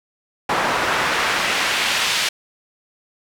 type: noise with band-pass filter sweep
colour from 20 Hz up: pink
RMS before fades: -20 dBFS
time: 0.49-2.29 s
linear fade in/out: 5 ms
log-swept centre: 1000 to 3500 Hz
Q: 0.9
effects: none